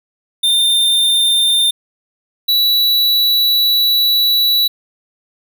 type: tone pair in turn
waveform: square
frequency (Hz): 3609 / 3934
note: A7 / B7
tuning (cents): +43 / -7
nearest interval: minor second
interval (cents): 150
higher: second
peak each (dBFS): -11 / -11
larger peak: neither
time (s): 0.43-1.71 / 2.48-4.68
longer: second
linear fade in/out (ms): 10
effects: none